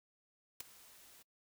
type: noise with ADSR envelope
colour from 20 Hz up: white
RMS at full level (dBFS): -39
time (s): 0.6-1.23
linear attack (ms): 5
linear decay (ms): 9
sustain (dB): -21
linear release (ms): 13
effects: noise-tail reverb RT60 0.1 s tail -24 dB re dry